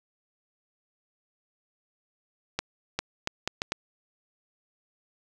accelerating click train, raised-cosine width 0.2 ms, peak -10 dBFS, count 6, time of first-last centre 2.59-3.72 s, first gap 400 ms, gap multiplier 0.71, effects none

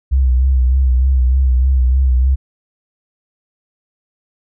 sine tone with vibrato, 64.4 Hz, C2, 27 cents flat, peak -9 dBFS, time 0.11-2.36 s, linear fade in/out 20 ms, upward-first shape sine, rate 3.3 Hz, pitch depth 59 cents each way, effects none

